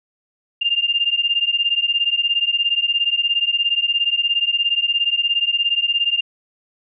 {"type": "beating tone pair", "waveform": "sine", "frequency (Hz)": [2794, 2811], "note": ["F7", "F7"], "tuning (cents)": [0, 11], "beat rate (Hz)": 17, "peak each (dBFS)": -19, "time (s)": [0.61, 6.21], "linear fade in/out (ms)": 10, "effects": []}